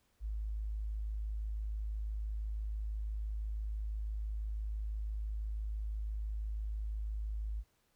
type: tone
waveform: sine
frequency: 53 Hz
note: G#1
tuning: 36 cents sharp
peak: -35 dBFS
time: 0.2-7.64 s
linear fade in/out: 50 ms
effects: pink hiss -75 dBFS RMS until 7.95 s